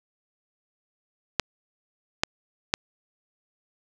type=clicks; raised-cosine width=0.2 ms; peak=-3 dBFS; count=3; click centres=1.397 / 2.235 / 2.739 s; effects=none